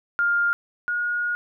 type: tone pair in turn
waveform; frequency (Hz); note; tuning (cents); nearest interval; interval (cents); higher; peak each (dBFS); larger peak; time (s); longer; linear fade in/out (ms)
sine; 1405 / 1439.5; F6 / F#6; +10 / -48; unison; 42; second; -18 / -22; first; 0.19-0.53 / 0.88-1.35; second; 0
effects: none